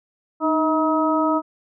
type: harmonic tone with a mistuned harmonic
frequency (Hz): 318.5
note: D#4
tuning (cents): +41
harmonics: 1 / 2 / 3 / 4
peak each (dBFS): -20 / -23 / -24 / -23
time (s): 0.4-1.42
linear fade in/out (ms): 50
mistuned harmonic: 1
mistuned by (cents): -56
effects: none